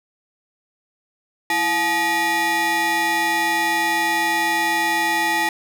35% pulse ring-modulated tone, 524 Hz, C5, 2 cents sharp, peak -13 dBFS, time 1.5-5.49 s, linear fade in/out 2 ms, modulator 1380 Hz, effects none

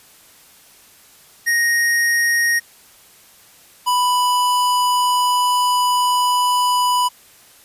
square tone pair in turn, 1869 / 990.1 Hz, A#6 / B5, +4 / +4 cents, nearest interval major seventh, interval 1100 cents, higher first, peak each -15 dBFS, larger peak neither, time 1.46-2.6 / 3.86-7.09 s, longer second, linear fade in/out 20 ms, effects white hiss -48 dBFS RMS until 7.64 s + resampled to 32000 Hz

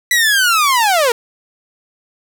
sawtooth linear sweep, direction down, 1986 to 449.5 Hz, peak -7 dBFS, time 0.11-1.12 s, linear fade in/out 2 ms, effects none

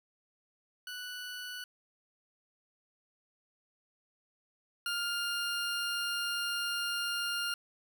20% pulse tone pair in turn, 1481 / 1405.6 Hz, F#6 / F6, +1 / +11 cents, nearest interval minor second, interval 90 cents, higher first, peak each -35 / -27 dBFS, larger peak second, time 0.87-1.64 / 4.86-7.54 s, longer second, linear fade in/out 2 ms, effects none

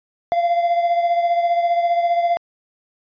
triangle beating tone pair, 688 / 703 Hz, F5 / F5, -26 / +11 cents, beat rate 15 Hz, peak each -14 / -22 dBFS, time 0.32-2.37 s, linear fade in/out 0 ms, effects resampled to 11025 Hz

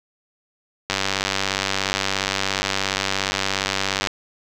click train, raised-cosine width 0.2 ms, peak -3 dBFS, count 309, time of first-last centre 0.9-4.072 s, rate 97.1 Hz, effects none

